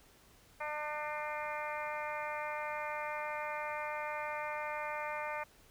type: harmonic tone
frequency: 300.5 Hz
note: D4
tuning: 40 cents sharp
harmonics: 2 / 3 / 4 / 5 / 6 / 7 / 8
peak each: -42 / -41 / -44 / -47 / -48 / -45 / -47 dBFS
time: 0.6-5.44 s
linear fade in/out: 10 ms
effects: pink hiss -63 dBFS RMS until 5.7 s